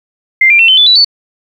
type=tone with pitch steps; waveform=sine; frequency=2093 / 2377 / 2699 / 3064 / 3480 / 3951 / 4486 Hz; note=C7 / D7 / E7 / G7 / A7 / B7 / C#8; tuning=0 / +20 / +40 / -40 / -20 / 0 / +20 cents; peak=-3 dBFS; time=0.41-1.047 s; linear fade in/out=5 ms; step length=91 ms; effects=7-bit